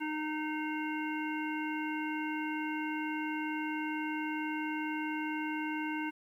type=harmonic tone; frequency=307.4 Hz; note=D#4; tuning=21 cents flat; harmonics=1 / 3 / 5 / 7 / 9; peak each=-35 / -40 / -42 / -43 / -45 dBFS; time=0-6.11 s; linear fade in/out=20 ms; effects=11-bit